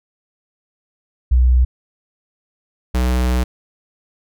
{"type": "tone pair in turn", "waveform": ["sine", "square"], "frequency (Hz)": [62.3, 62.3], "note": ["B1", "B1"], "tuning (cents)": [16, 16], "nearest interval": "unison", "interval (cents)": 0, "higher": "neither", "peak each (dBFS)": [-9, -15], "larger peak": "first", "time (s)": [[1.31, 1.65], [2.94, 3.44]], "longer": "second", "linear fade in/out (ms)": 10, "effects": []}